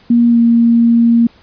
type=tone with pitch glide; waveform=sine; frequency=236.5 to 233.2 Hz; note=A#3 to A#3; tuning=+25 to +1 cents; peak=-6 dBFS; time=0.1-1.27 s; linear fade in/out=5 ms; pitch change=-24 cents; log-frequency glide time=0.29-0.38 s; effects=pink hiss -47 dBFS RMS until 1.42 s + resampled to 11025 Hz